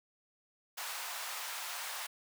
pink high-pass noise, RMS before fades -41 dBFS, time 0.77-2.07 s, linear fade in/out 10 ms, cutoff 770 Hz, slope 24 dB/octave, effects none

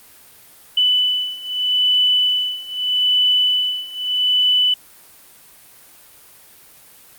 sine beating tone pair, 2989 / 2989.8 Hz, F#7 / F#7, +17 / +17 cents, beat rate 0.8 Hz, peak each -19 / -17 dBFS, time 0.77-4.74 s, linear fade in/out 5 ms, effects white hiss -46 dBFS RMS until 7.18 s + Opus 32 kbps

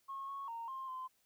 sine tone with pitch steps, 1088 / 1103 / 923 / 1059 / 1033 Hz, C#6 / C#6 / A#5 / C6 / C6, -33 / -9 / -17 / +21 / -22 cents, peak -40 dBFS, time 0.08-1.08 s, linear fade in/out 20 ms, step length 200 ms, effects tanh soft clip ceiling -36 dBFS + white hiss -75 dBFS RMS until 1.25 s

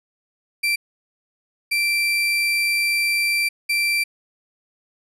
35% pulse tone bursts at uneven times, 2349 Hz, D7, in tune, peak -16 dBFS, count 3, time 0.63-0.76 / 1.71-3.49 / 3.69-4.04 s, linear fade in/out 10 ms, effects resampled to 32000 Hz

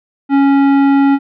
triangle tone with tanh clipping, 277.2 Hz, C#4, in tune, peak -9 dBFS, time 0.29-1.19 s, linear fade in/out 50 ms, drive 18 dB, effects none

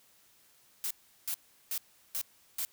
blue noise bursts, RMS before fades -34 dBFS, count 5, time 0.84-2.65 s, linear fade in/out 0 ms, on 66 ms, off 370 ms, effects white hiss -64 dBFS RMS until 2.72 s

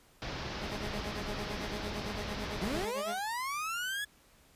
pink low-pass noise, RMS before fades -39 dBFS, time 0.22-2.85 s, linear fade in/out 0 ms, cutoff 5600 Hz, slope 48 dB/octave
15% pulse tone with tremolo, 208 Hz, G#3, 3 cents sharp, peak -31 dBFS, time 0.6-3.2 s, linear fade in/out 50 ms, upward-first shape sine, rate 8.9 Hz, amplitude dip 85%
30% pulse linear sweep, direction up, 159.8 to 1705 Hz, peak -31 dBFS, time 2.61-4.05 s, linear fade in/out 10 ms
effects pink hiss -63 dBFS RMS until 4.55 s + resampled to 32000 Hz

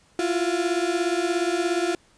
35% pulse beating tone pair, 338.2 / 355.2 Hz, E4 / F4, +44 / +29 cents, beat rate 17 Hz, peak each -23 dBFS, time 0.19-1.95 s, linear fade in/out 2 ms, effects pink hiss -59 dBFS RMS until 2.17 s + resampled to 22050 Hz

